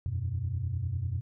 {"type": "chord", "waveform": "sine", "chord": "E suspended second", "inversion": "none", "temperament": "equal", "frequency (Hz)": [82.41, 92.5, 123.47], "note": ["E2", "F#2", "B2"], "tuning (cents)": [0, 0, 0], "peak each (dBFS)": [-36, -31, -33], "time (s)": [0.06, 1.21], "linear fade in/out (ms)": 0, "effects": ["tanh soft clip ceiling -22 dBFS"]}